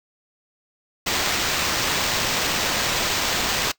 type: noise with sample-and-hold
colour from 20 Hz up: violet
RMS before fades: -23 dBFS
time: 1.06-3.72 s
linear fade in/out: 10 ms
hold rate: 11025 Hz
effects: noise-tail reverb RT60 0.1 s tail -20 dB re dry